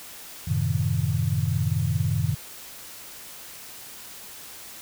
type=chord; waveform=sine; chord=F# diminished seventh; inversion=none; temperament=equal; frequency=92.5 / 110 / 130.81 / 155.56 Hz; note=F#2 / A2 / C3 / Eb3; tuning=0 / 0 / 0 / 0 cents; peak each=-27 dBFS; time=0.47-2.35 s; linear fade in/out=10 ms; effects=white hiss -42 dBFS RMS until 4.81 s